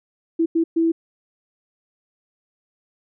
sine tone bursts at uneven times, 329.6 Hz, E4, in tune, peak -15 dBFS, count 3, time 0.39-0.46 / 0.55-0.64 / 0.76-0.92 s, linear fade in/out 10 ms, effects none

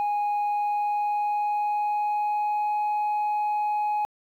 sine tone with pitch glide, 827 to 838.5 Hz, G#5 to G#5, -8 to +16 cents, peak -20 dBFS, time 0-4.05 s, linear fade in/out 0 ms, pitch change +24 cents, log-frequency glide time 0.41-2.8 s, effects tanh soft clip ceiling -22 dBFS + 10-bit

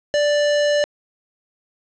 square tone, 587 Hz, D5, 1 cent flat, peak -16 dBFS, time 0.14-0.84 s, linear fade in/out 0 ms, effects resampled to 16000 Hz + 7-bit

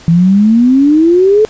sine exponential sweep, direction up, 163 to 440 Hz, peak -4 dBFS, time 0.08-1.45 s, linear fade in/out 0 ms, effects pink hiss -36 dBFS RMS until 1.49 s + resampled to 16000 Hz

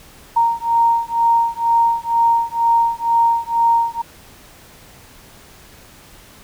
sine beating tone pair, 927 / 929.1 Hz, A#5 / A#5, -10 / -6 cents, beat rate 2.1 Hz, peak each -16 dBFS, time 0.36-4.02 s, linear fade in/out 10 ms, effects pink hiss -44 dBFS RMS until 6.43 s

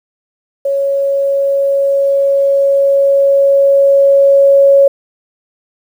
sine tone with level ramp, 554.4 Hz, C#5, in tune, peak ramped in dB -11 to -3 dBFS, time 0.65-4.88 s, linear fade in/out 5 ms, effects 7-bit

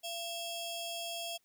sawtooth ring-modulated tone, 1982 Hz, B6, 6 cents sharp, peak -31 dBFS, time 0.03-1.38 s, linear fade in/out 20 ms, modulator 1300 Hz, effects white hiss -75 dBFS RMS until 1.44 s

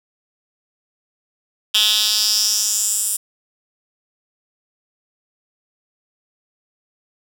10% pulse tone with high-pass filter sweep, 212.8 Hz, G#3, 42 cents sharp, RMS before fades -18 dBFS, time 1.74-3.17 s, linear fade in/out 10 ms, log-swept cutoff 3300 to 9100 Hz, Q 3.7, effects none

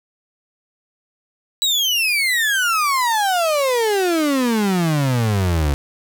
35% pulse exponential sweep, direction down, 3951 to 69.3 Hz, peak -14 dBFS, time 1.62-5.74 s, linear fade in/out 0 ms, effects none

